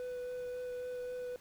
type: tone with vibrato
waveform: triangle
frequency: 496.7 Hz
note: B4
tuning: 10 cents sharp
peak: -36 dBFS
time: 0-1.36 s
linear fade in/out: 0 ms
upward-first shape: sine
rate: 3.7 Hz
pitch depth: 9 cents each way
effects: pink hiss -61 dBFS RMS until 1.4 s